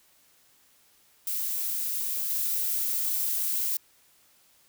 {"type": "noise with level steps", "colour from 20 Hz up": "violet", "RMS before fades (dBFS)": [-30, -28], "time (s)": [1.27, 3.77], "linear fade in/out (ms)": 2, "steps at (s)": 2.3, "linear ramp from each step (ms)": 2, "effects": ["white hiss -62 dBFS RMS until 4.68 s"]}